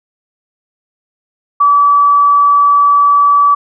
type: tone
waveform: sine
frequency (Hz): 1150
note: D6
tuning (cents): -37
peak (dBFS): -5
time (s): 1.6-3.55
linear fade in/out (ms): 10
effects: none